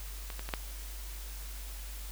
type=clicks; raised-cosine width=0.3 ms; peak=-25 / -24 / -23 / -15 dBFS; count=4; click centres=0.302 / 0.394 / 0.49 / 0.538 s; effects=added 49 Hz sine -40 dBFS peak until 2.11 s + white hiss -48 dBFS RMS until 2.11 s